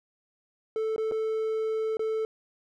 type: tone with dropouts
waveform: triangle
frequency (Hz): 440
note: A4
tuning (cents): 0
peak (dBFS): -24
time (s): 0.76-2.25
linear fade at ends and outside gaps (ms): 1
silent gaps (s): 0.962-0.98 / 1.113-1.12 / 1.97-1.994
effects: none